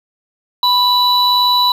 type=tone pair together; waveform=triangle; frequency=987.8 / 3951 Hz; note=B5 / B7; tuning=0 / 0 cents; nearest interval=2 octaves; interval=2400 cents; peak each=-11 dBFS; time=0.63-1.72 s; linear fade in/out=2 ms; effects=none